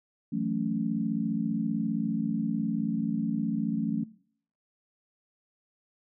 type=chord; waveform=sine; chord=F# minor seventh; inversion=third; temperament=equal with one note detuned; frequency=164.81 / 185 / 220 / 278.8 Hz; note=E3 / F#3 / A3 / C#4; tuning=0 / 0 / 0 / +10 cents; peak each=-35 / -33 / -30 / -33 dBFS; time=0.32-4.04 s; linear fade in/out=10 ms; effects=noise-tail reverb RT60 0.6 s tail -21 dB re dry